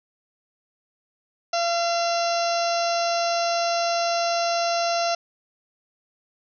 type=harmonic tone; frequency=683 Hz; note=F5; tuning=39 cents flat; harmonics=1 / 2 / 3 / 4 / 5 / 6 / 7 / 8 / 9; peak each=-22 / -30 / -39 / -33 / -41 / -34 / -36 / -33 / -35 dBFS; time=1.53-5.15 s; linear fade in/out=5 ms; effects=none